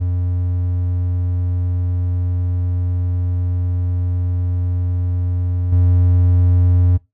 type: tone with level steps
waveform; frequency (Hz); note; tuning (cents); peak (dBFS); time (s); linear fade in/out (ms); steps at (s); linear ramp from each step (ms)
triangle; 89.2; F2; +37; -14 / -8; 0-6.98; 20; 5.72; 5
effects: noise-tail reverb RT60 0.2 s tail -19 dB re dry